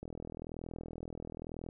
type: click train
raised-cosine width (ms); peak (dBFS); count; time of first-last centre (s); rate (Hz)
2; -29; 69; 0.03-1.689; 41
effects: none